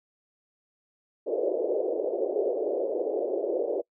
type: band-pass noise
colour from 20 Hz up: pink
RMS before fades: -28 dBFS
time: 1.26-3.82 s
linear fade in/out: 20 ms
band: 370 to 590 Hz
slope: 48 dB/octave
effects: noise-tail reverb RT60 0.1 s tail -25 dB re dry